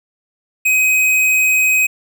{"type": "tone with tanh clipping", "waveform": "sine", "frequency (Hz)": 2522, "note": "D#7", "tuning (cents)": 23, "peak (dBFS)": -12, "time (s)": [0.65, 1.87], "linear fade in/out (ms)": 10, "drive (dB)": 18, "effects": []}